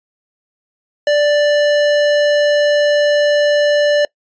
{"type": "tone with hard clipping", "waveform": "sine", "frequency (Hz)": 587.3, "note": "D5", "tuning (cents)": 0, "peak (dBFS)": -12, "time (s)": [1.07, 4.05], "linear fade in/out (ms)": 2, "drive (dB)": 15, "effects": ["noise-tail reverb RT60 0.1 s tail -24 dB re dry", "resampled to 16000 Hz"]}